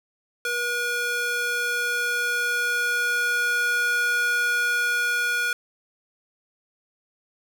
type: tone with high-pass filter sweep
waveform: square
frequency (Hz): 481.3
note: B4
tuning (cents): -45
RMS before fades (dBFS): -24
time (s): 0.45-5.53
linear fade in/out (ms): 2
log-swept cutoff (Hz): 1000 to 1600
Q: 3.1
effects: none